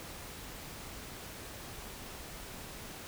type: silence
effects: pink hiss -46 dBFS RMS until 3.07 s